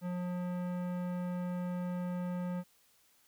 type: tone with tanh clipping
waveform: sine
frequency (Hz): 178.7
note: F3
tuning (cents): +40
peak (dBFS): -36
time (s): 0.01-2.64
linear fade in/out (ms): 50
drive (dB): 17
effects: white hiss -68 dBFS RMS until 3.27 s